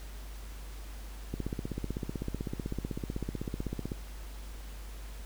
click train, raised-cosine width 3 ms, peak -21 dBFS, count 42, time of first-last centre 1.34-3.919 s, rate 15.9 Hz, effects added 50 Hz sine -41 dBFS peak until 5.25 s + pink hiss -52 dBFS RMS until 5.25 s

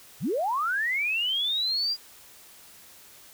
sine linear sweep, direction up, 91 to 4878 Hz, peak -24 dBFS, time 0.2-1.97 s, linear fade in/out 50 ms, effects white hiss -51 dBFS RMS until 3.33 s

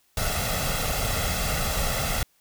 pink noise with comb filter, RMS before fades -26 dBFS, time 0.17-2.23 s, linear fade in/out 2 ms, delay 1.5 ms, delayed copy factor +0.7, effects white hiss -65 dBFS RMS until 2.4 s

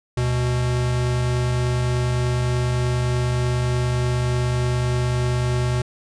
square tone pair together, 73.42 / 123.48 Hz, D2 / B2, 0 / 0 cents, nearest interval major sixth, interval 900 cents, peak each -28 / -20 dBFS, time 0.17-5.82 s, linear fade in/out 5 ms, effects resampled to 22050 Hz

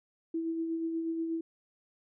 sine tone with tremolo, 328.1 Hz, E4, 8 cents flat, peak -29 dBFS, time 0.34-1.41 s, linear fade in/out 5 ms, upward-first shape sine, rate 8.3 Hz, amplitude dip 35%, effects none

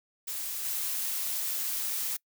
blue noise with level steps, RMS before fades -35 / -32 dBFS, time 0.27-2.17 s, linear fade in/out 10 ms, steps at 0.64 s, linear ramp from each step 20 ms, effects noise-tail reverb RT60 0.1 s tail -24 dB re dry

